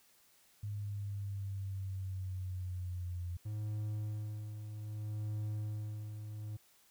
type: exponential sweep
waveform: sine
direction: down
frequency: 103.7 to 87.31 Hz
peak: -37 dBFS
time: 0.63-3.37 s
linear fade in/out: 5 ms
type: tone with tremolo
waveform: triangle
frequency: 106.4 Hz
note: G#2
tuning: 42 cents sharp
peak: -33 dBFS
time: 3.45-6.57 s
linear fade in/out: 10 ms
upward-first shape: sine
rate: 0.63 Hz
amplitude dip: 55%
effects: white hiss -67 dBFS RMS until 6.9 s